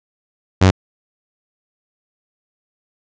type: tone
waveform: sawtooth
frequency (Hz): 93.9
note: F#2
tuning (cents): +26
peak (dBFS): -4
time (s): 0.61-0.71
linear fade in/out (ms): 10
effects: resampled to 16000 Hz